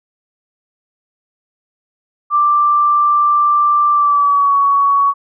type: tone with pitch glide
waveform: sine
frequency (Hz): 1178 to 1122.2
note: D6 to C#6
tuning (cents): +5 to +21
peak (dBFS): -9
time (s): 2.3-5.14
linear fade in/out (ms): 50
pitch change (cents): -84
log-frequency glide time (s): 3.92-4.53
effects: none